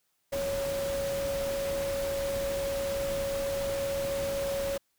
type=tone in noise; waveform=sine; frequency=554.4 Hz; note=C#5; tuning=in tune; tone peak=-29 dBFS; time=0.32-4.78 s; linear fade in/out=10 ms; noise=pink; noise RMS=-38 dBFS; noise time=0.32-4.78 s; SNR=+6 dB; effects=white hiss -75 dBFS RMS until 4.98 s